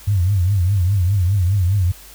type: tone with vibrato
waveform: sine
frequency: 94.6 Hz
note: F#2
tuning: 39 cents sharp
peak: -13 dBFS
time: 0.07-1.92 s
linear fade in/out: 10 ms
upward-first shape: triangle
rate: 4.9 Hz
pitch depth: 190 cents each way
effects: added 50 Hz sine -44 dBFS peak until 2.14 s + white hiss -42 dBFS RMS until 2.14 s